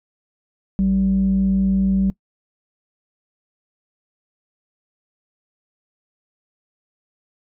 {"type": "tone pair together", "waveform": "sine", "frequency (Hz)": [57.2, 192.4], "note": ["A#1", "G3"], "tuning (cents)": [-32, -32], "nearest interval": "octave + major sixth", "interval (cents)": 2100, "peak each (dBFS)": [-24, -14], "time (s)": [0.79, 2.1], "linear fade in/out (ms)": 0, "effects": ["noise-tail reverb RT60 0.1 s tail -22 dB re dry", "tanh soft clip ceiling -10 dBFS"]}